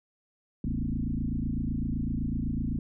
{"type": "tone with frequency modulation", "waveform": "sine", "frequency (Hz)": 144, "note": "D3", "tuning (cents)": -34, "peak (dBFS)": -27, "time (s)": [0.64, 2.79], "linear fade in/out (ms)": 2, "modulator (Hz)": 27.9, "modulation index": 4.5, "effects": []}